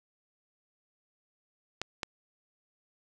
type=clicks; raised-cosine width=0.2 ms; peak=-15 dBFS; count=2; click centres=1.816 / 2.032 s; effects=none